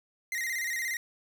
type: tone with vibrato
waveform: 45% pulse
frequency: 1975.5 Hz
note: B6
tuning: in tune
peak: -30 dBFS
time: 0.32-0.97 s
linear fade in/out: 2 ms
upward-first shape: square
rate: 17 Hz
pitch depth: 81 cents each way
effects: none